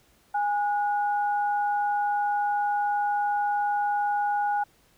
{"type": "tone pair together", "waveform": "sine", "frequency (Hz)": [822.8, 1456], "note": ["G#5", "F#6"], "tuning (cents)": [-16, -28], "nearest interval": "minor seventh", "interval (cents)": 988, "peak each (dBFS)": [-23, -33], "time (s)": [0.34, 4.64], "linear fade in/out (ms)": 10, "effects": ["pink hiss -62 dBFS RMS until 4.97 s"]}